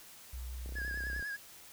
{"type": "tone with pitch glide", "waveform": "sine", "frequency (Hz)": [62.2, 60.99], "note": ["B1", "B1"], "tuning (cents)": [13, -21], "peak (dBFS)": -39, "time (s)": [0.33, 1.21], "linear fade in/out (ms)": 5, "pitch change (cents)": -34, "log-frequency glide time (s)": [0.56, 0.78]}
{"type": "click train", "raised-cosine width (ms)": 2, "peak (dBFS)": -37, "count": 19, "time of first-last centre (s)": [0.66, 1.226], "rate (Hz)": 31.8}
{"type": "tone with vibrato", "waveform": "triangle", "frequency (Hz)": 1661.2, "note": "G#6", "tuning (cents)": 0, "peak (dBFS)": -35, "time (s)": [0.75, 1.37], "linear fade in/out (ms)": 20, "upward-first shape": "triangle", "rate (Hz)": 10, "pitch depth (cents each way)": 61}
{"effects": ["white hiss -54 dBFS RMS until 1.72 s"]}